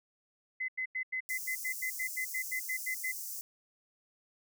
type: tone bursts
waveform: sine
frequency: 2038 Hz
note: C7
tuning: 46 cents flat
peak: -32 dBFS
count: 15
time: 0.6-3.12 s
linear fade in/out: 10 ms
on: 84 ms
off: 90 ms
type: high-pass noise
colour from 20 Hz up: white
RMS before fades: -41 dBFS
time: 1.29-3.41 s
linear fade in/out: 0 ms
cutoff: 5300 Hz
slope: 48 dB/octave
effects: none